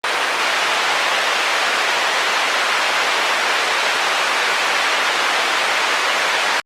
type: band-pass noise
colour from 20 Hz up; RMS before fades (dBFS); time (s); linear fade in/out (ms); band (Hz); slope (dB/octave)
white; -18; 0.04-6.6; 0; 600 to 2400; 12
effects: low-pass 11000 Hz 12 dB/octave + Opus 24 kbps